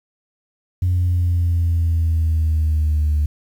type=exponential sweep; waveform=sine; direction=down; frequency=90.8 to 74.1 Hz; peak=-13 dBFS; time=0.82-3.26 s; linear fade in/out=5 ms; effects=tanh soft clip ceiling -12 dBFS + 8-bit